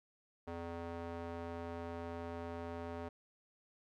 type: tone with band-pass filter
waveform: square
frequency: 84.6 Hz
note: E2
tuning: 45 cents sharp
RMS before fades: -44 dBFS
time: 0.47-3.09 s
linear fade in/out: 10 ms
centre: 620 Hz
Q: 0.87
effects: none